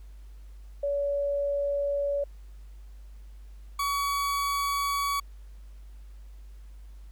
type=tone pair in turn; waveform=sine / 40% pulse; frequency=568 / 1130.8 Hz; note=C#5 / C#6; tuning=+42 / +34 cents; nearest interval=octave; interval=1192 cents; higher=second; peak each=-25 dBFS; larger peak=neither; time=0.83-2.24 / 3.79-5.2 s; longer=neither; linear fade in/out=5 ms; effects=added 50 Hz sine -43 dBFS peak until 7.11 s + pink hiss -65 dBFS RMS until 7.11 s